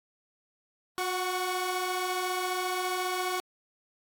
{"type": "tone cluster", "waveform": "sawtooth", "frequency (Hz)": [362.7, 740, 1116], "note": ["F#4", "F#5", "C#6"], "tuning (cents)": [-34, 0, 11], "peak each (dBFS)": [-29, -30, -30], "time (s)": [0.98, 3.4], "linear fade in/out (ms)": 0, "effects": ["AAC 64 kbps"]}